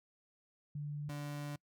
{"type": "tone pair in turn", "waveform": ["sine", "35% pulse"], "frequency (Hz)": [146.83, 145.82], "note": ["D3", "D3"], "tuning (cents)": [0, -12], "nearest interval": "unison", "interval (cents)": 12, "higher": "first", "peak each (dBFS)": [-38, -38], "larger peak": "neither", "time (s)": [[0.75, 1.09], [1.09, 1.56]], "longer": "second", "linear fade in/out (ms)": 5, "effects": ["noise-tail reverb RT60 0.1 s tail -25 dB re dry"]}